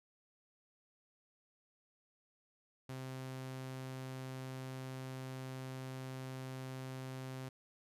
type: tone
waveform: sawtooth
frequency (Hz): 130.81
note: C3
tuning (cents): 0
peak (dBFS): -39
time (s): 2.89-7.49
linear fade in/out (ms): 5
effects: resampled to 32000 Hz